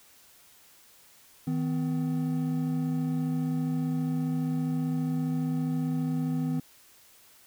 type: tone pair together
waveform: triangle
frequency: 158.5 / 253.5 Hz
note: D#3 / B3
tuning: +32 / +45 cents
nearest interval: minor sixth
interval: 813 cents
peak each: -27 / -27 dBFS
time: 1.47-6.6 s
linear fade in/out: 5 ms
effects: white hiss -57 dBFS RMS until 7.46 s